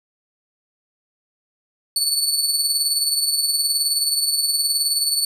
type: tone with tremolo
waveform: 25% pulse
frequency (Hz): 4463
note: C#8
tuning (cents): +11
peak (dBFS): -11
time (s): 1.96-5.25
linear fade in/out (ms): 2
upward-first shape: sine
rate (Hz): 19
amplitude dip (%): 50
effects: none